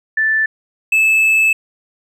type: tone pair in turn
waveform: sine / triangle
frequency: 1760 / 2615 Hz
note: A6 / E7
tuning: 0 / -15 cents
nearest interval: perfect fifth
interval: 685 cents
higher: second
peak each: -12 / -8 dBFS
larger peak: second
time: 0.17-0.46 / 0.92-1.53 s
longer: second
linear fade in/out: 5 ms
effects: none